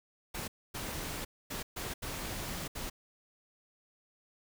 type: noise bursts at uneven times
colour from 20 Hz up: pink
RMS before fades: -39 dBFS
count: 6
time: 0.34-0.48 / 0.74-1.25 / 1.5-1.63 / 1.76-1.94 / 2.02-2.68 / 2.75-2.9 s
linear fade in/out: 10 ms
effects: none